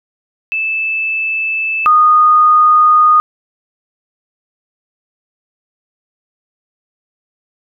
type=tone pair in turn; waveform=sine; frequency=2629 / 1232.5 Hz; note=E7 / D#6; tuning=-5 / -17 cents; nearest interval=octave + minor second; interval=1312 cents; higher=first; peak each=-14 / -5 dBFS; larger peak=second; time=0.52-1.86 / 1.86-3.2 s; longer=neither; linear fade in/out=0 ms; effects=none